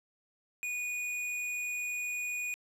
square tone, 2463 Hz, D#7, 18 cents flat, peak -34 dBFS, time 0.63-2.54 s, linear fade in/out 0 ms, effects low-pass 12000 Hz 12 dB/octave + 10-bit

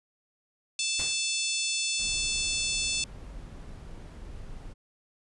harmonic tone, 880 Hz, A5, in tune, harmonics 3 / 4 / 5 / 6 / 7 / 8 / 9 / 10, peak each -33 / -34 / -35 / -36 / -36 / -37 / -38 / -38 dBFS, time 0.79-3.04 s, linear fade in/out 2 ms
pink noise with exponential decay, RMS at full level -36 dBFS, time 0.99-1.28 s, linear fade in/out 5 ms, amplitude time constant 61 ms
brown noise, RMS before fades -42 dBFS, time 1.98-4.74 s, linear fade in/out 20 ms
effects resampled to 24000 Hz

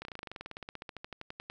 slowing click train, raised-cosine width 0.3 ms, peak -25 dBFS, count 26, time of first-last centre 0.02-1.5 s, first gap 31 ms, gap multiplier 1.05, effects none

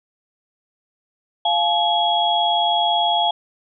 sine tone cluster, 696 / 854 / 3319 Hz, F5 / G#5 / G#7, -6 / +48 / -2 cents, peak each -20 dBFS, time 1.45-3.31 s, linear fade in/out 5 ms, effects none

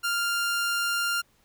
sawtooth tone, 1396.9 Hz, F6, in tune, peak -21 dBFS, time 0.03-1.22 s, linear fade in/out 20 ms, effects pink hiss -65 dBFS RMS until 1.44 s

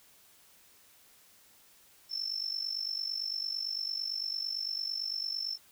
sine tone with amplitude modulation, 5340 Hz, E8, 22 cents sharp, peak -29 dBFS, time 2.09-5.58 s, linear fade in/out 50 ms, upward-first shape sine, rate 48.9 Hz, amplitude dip 80%, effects white hiss -61 dBFS RMS until 5.71 s

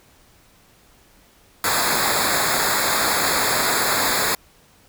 pink noise with comb filter, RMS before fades -20 dBFS, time 1.64-4.35 s, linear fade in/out 2 ms, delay 0.34 ms, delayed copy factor -0.95, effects pink hiss -54 dBFS RMS until 4.88 s

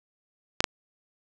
clicks, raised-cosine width 0.2 ms, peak -3 dBFS, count 2, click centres 0.605 / 0.642 s, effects none

